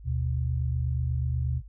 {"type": "tone pair together", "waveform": "sine", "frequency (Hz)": [76.1, 124.33], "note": ["D#2", "B2"], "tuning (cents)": [-38, 12], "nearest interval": "minor sixth", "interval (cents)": 850, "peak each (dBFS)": [-27, -28], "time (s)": [0.04, 1.62], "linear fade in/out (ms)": 50, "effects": ["added 50 Hz sine -43 dBFS peak until 1.68 s"]}